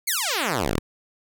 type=exponential sweep; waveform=5% pulse; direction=down; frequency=2304 to 32.7 Hz; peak=-11 dBFS; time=0.07-0.79 s; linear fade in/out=10 ms; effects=none